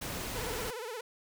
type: noise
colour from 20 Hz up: pink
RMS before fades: -38 dBFS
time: 0.01-0.71 s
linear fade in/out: 10 ms
type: tone with vibrato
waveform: sawtooth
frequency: 466.2 Hz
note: A#4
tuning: in tune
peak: -34 dBFS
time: 0.35-1.01 s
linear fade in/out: 5 ms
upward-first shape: sine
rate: 17 Hz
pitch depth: 150 cents each way
effects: none